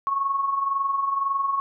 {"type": "tone with amplitude modulation", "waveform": "sine", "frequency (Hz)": 1101, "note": "C#6", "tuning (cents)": -12, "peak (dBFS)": -19, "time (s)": [0.07, 1.6], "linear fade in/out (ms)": 0, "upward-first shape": "sine", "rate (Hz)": 21.9, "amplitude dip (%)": 55, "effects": []}